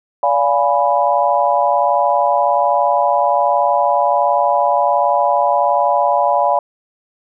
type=chord; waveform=sine; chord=D diminished seventh; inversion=none; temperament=equal with one note detuned; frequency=577.2 / 698.5 / 830.6 / 987.8 Hz; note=D5 / F5 / Ab5 / Cb6; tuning=-30 / 0 / 0 / 0 cents; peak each=-17 dBFS; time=0.23-6.59 s; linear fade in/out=2 ms; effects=none